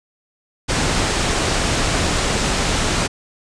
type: low-pass noise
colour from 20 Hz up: pink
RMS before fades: -19 dBFS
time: 0.68-3.08 s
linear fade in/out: 20 ms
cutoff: 8900 Hz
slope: 48 dB/octave
effects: none